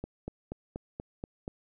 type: click train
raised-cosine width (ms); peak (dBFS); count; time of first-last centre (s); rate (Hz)
2; -23; 7; 0.04-1.479; 4.17
effects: none